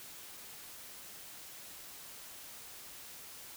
silence, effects white hiss -50 dBFS RMS until 3.56 s

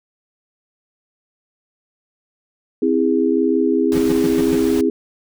sine chord, C augmented, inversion none, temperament just, 261.6 / 327 / 408.8 Hz, C4 / E4 / G#4, 0 / -14 / -27 cents, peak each -18 dBFS, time 2.82-4.9 s, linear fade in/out 5 ms
pink noise, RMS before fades -31 dBFS, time 3.92-4.81 s, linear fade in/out 0 ms
square tone bursts, 171.1 Hz, F3, 35 cents flat, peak -23 dBFS, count 5, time 3.95-4.555 s, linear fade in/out 5 ms, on 33 ms, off 110 ms
effects none

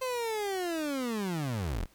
30% pulse linear sweep, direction down, 523.3 to 30.33 Hz, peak -28 dBFS, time 0.01-1.86 s, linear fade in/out 10 ms, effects pink hiss -63 dBFS RMS until 1.94 s

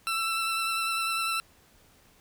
20% pulse tone with vibrato, 1334 Hz, E6, 20 cents sharp, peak -22 dBFS, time 0.07-1.4 s, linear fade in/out 0 ms, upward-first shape sine, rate 10 Hz, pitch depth 19 cents each way, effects pink hiss -60 dBFS RMS until 2.2 s

